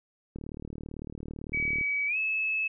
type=click train; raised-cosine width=3 ms; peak=-26 dBFS; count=56; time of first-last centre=0.36-1.811 s; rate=37.9 Hz
type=tone with pitch glide; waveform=sine; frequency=2275 to 2598 Hz; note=C#7 to E7; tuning=+44 to -26 cents; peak=-26 dBFS; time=1.53-2.68 s; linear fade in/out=10 ms; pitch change=+230 cents; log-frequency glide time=2.07-2.17 s
effects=none